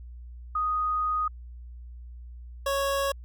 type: tone pair in turn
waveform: sine / 25% pulse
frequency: 1244.5 / 553.2 Hz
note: D#6 / C#5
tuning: 0 / -4 cents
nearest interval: octave + major second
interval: 1404 cents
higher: first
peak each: -24 / -21 dBFS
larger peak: second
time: 0.55-1.28 / 2.66-3.12 s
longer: first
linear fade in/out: 5 ms
effects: added 60 Hz sine -40 dBFS peak until 3.24 s

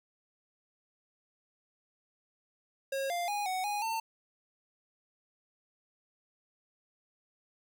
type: tone with pitch steps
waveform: square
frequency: 543 / 697 / 823 / 745 / 826 / 899 Hz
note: C#5 / F5 / G#5 / F#5 / G#5 / A5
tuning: -36 / -4 / -16 / +12 / -10 / +37 cents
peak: -32 dBFS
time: 2.92-4 s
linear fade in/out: 5 ms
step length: 180 ms
effects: none

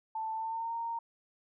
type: tone with pitch glide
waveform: sine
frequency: 884 to 924.7 Hz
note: A5 to A#5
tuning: +8 to -14 cents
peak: -33 dBFS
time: 0.15-0.99 s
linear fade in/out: 5 ms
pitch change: +78 cents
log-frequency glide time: 0.34-0.74 s
effects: none

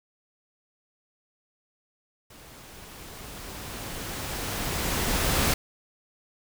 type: noise with level ramp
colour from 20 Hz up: pink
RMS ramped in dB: -49 to -23 dBFS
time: 2.3-5.54 s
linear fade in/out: 5 ms
effects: none

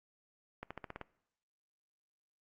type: accelerating click train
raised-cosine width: 0.5 ms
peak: -27 dBFS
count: 7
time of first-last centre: 0.63-1.013 s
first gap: 76 ms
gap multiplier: 0.93
effects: noise-tail reverb RT60 0.7 s tail -20 dB re dry + Opus 48 kbps

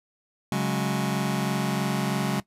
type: chord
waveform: sawtooth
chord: C# suspended fourth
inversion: none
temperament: just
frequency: 138.59 / 184.79 / 207.9 Hz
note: C#3 / F#3 / G#3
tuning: 0 / -2 / +2 cents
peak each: -24 dBFS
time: 0.52-2.4 s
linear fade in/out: 2 ms
effects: noise-tail reverb RT60 0.1 s tail -18 dB re dry + resampled to 32000 Hz

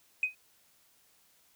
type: tone with exponential decay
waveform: sine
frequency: 2509 Hz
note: D#7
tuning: 14 cents sharp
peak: -21 dBFS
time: 0.23-0.35 s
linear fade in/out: 2 ms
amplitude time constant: 26 ms
effects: tanh soft clip ceiling -19 dBFS + white hiss -66 dBFS RMS until 1.55 s

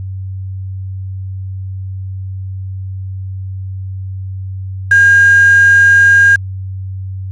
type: tone with quantisation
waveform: sine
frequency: 1618 Hz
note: G#6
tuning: 46 cents flat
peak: -4 dBFS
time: 4.91-6.36 s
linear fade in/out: 5 ms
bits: 4
effects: added 95 Hz sine -20 dBFS peak until 7.31 s + resampled to 22050 Hz

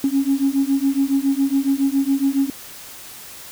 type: beating tone pair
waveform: sine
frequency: 270.8 / 278 Hz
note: C#4 / C#4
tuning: -40 / +5 cents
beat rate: 7.2 Hz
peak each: -18 dBFS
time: 0.04-2.5 s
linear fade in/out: 2 ms
effects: tanh soft clip ceiling -9 dBFS + white hiss -38 dBFS RMS until 3.51 s

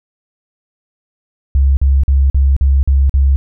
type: tone bursts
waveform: sine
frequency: 68.1 Hz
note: C#2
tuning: 30 cents flat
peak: -7 dBFS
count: 7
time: 1.55-3.36 s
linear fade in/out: 0 ms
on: 220 ms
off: 45 ms
effects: none

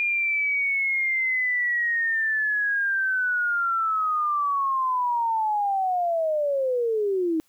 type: linear sweep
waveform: sine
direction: down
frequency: 2419 to 311.1 Hz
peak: -21 dBFS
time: 0-7.4 s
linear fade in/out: 0 ms
effects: white hiss -65 dBFS RMS until 7.48 s

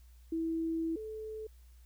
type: tone pair in turn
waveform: sine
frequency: 326.7 / 435.1 Hz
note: E4 / A4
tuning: -15 / -19 cents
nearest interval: perfect fourth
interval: 496 cents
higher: second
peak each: -31 / -39 dBFS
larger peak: first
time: 0.32-0.96 / 0.96-1.47 s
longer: first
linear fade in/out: 5 ms
effects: added 60 Hz sine -54 dBFS peak until 1.85 s + white hiss -70 dBFS RMS until 1.85 s

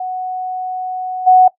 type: tone with level steps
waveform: sine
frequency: 740 Hz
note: F#5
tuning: in tune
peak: -19 / -4 dBFS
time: 0-1.48 s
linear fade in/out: 5 ms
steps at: 1.26 s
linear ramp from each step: 20 ms
effects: noise-tail reverb RT60 0.1 s tail -19 dB re dry

